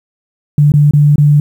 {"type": "tone with dropouts", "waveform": "sine", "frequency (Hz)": 146.83, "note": "D3", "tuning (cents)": 0, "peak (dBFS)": -4, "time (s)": [0.58, 1.4], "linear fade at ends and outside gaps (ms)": 2, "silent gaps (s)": [[0.72, 0.738], [0.91, 0.935], [1.158, 1.181]], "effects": ["7-bit"]}